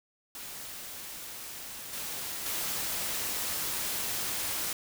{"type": "noise with level steps", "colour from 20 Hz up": "white", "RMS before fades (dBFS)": [-42, -37, -33], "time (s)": [0.35, 4.73], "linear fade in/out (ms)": 2, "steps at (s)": [1.93, 2.46], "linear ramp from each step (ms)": 2, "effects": []}